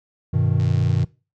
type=chord; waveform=triangle; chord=G augmented; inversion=none; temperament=equal with one note detuned; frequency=98 / 124.33 / 155.56 Hz; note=G2 / B2 / D#3; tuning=0 / +12 / 0 cents; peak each=-18 / -18 / -19 dBFS; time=0.33-1.05 s; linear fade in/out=10 ms
type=click train; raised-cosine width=0.2 ms; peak=-23 dBFS; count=39; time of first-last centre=0.6-1.03 s; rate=88.4 Hz
effects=noise-tail reverb RT60 0.3 s tail -21 dB re dry + MP3 64 kbps